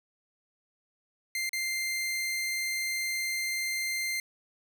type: tone with dropouts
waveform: sawtooth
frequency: 2093 Hz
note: C7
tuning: in tune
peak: -26 dBFS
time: 1.35-4.2 s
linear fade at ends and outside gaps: 2 ms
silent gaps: 1.493-1.531 s
effects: none